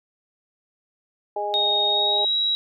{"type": "harmonic tone", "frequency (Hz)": 206.2, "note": "G#3", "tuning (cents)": -12, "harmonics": [2, 3, 4], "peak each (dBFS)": [-30, -29, -26], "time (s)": [1.36, 2.25], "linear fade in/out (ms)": 5}
{"type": "tone with pitch glide", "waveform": "sine", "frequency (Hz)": [3729, 3865], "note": ["A#7", "B7"], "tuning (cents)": [0, -38], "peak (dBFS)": -19, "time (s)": [1.54, 2.55], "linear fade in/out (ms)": 0, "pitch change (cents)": 62, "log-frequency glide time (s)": [1.87, 2.35]}
{"effects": []}